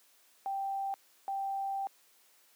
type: tone bursts at uneven times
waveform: sine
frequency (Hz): 784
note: G5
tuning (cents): 0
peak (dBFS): -32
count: 2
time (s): 0.46-0.94 / 1.28-1.87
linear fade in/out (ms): 0
effects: white hiss -65 dBFS RMS until 2.55 s + high-pass 300 Hz 12 dB/octave